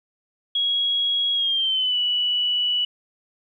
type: tone with pitch glide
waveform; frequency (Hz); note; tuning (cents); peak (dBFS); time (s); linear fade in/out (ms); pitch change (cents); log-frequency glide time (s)
sine; 3314 to 2952; G#7 to F#7; -4 to -5; -19; 0.55-2.85; 5; -201; 1.34-1.98
effects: 10-bit